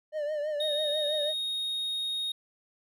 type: tone with vibrato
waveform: triangle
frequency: 600 Hz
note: D5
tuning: 37 cents sharp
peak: -27 dBFS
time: 0.12-1.34 s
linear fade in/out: 50 ms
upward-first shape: triangle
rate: 6.1 Hz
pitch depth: 74 cents each way
type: tone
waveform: triangle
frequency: 3729 Hz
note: A#7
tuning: in tune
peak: -28 dBFS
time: 0.6-2.32 s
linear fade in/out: 5 ms
effects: none